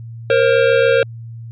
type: tone pair together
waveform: square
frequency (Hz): 468.3 / 535.3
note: A#4 / C5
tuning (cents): +8 / +39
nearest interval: major second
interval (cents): 231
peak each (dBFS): -14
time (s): 0.3-1.03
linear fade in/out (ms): 2
effects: added 115 Hz sine -29 dBFS peak until 1.51 s + resampled to 8000 Hz